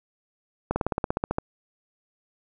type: slowing click train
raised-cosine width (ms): 1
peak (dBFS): -10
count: 12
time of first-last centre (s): 0.71-1.384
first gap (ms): 50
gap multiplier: 1.04
effects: none